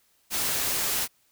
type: noise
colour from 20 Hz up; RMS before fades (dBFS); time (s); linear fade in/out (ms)
white; -27; 0.3-1.08; 50
effects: white hiss -66 dBFS RMS until 1.31 s